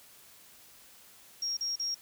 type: tone bursts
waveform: sine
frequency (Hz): 5588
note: F8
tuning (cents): 0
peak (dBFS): -30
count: 3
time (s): 1.42-1.946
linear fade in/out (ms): 5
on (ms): 150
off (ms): 38
effects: white hiss -56 dBFS RMS until 2.01 s